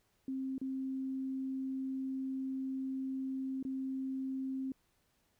sine tone with dropouts, 264.9 Hz, C4, 22 cents sharp, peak -35 dBFS, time 0.28-4.72 s, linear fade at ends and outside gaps 2 ms, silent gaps 0.581-0.614 / 3.628-3.65 s, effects pink hiss -75 dBFS RMS until 5.39 s

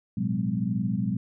sine tone cluster, 110.6 / 123.7 / 181.1 / 203 / 252.4 Hz, A2 / B2 / F#3 / G#3 / B3, +9 / +3 / -37 / -39 / +38 cents, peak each -36 / -31 / -29 / -28 / -35 dBFS, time 0.17-1.17 s, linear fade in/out 5 ms, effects none

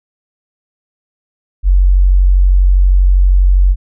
sine tone, 46.25 Hz, F#1, in tune, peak -5 dBFS, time 1.63-3.76 s, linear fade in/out 50 ms, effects none

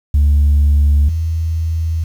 sine tone pair in turn, 72.5 / 81.4 Hz, D2 / E2, -22 / -21 cents, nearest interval major second, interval 201 cents, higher second, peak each -6 / -14 dBFS, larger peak first, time 0.14-1.09 / 1.09-2.04 s, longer neither, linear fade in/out 5 ms, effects tanh soft clip ceiling -6 dBFS + 7-bit

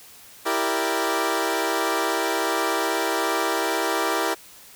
15% pulse chord, E half-diminished seventh, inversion none, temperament equal, 329.6 / 392 / 466.2 / 587.3 Hz, E4 / G4 / Bb4 / D5, 0 / 0 / 0 / 0 cents, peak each -20 / -20 / -21 / -25 dBFS, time 0.45-4.35 s, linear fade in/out 20 ms, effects white hiss -47 dBFS RMS until 4.75 s

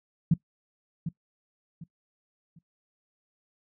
sine tone with echo, 164.2 Hz, E3, 6 cents flat, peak -16 dBFS, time 0.31-0.34 s, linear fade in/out 5 ms, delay 750 ms, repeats 3, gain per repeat -11 dB, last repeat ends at 2.59 s, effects noise-tail reverb RT60 0.1 s tail -20 dB re dry

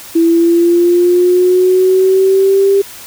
sine linear sweep, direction up, 330.6 to 396.8 Hz, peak -6 dBFS, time 0.15-2.82 s, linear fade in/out 10 ms, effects white hiss -32 dBFS RMS until 3.06 s

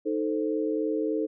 sine chord, A diminished, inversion second, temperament equal, 311.1 / 440 / 523.3 Hz, Eb4 / A4 / C5, 0 / 0 / 0 cents, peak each -28 / -28 / -34 dBFS, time 0.05-1.27 s, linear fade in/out 20 ms, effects none

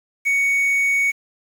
triangle tone with quantisation, 2231 Hz, C#7, 11 cents sharp, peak -14 dBFS, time 0.25-1.12 s, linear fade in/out 20 ms, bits 7, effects none

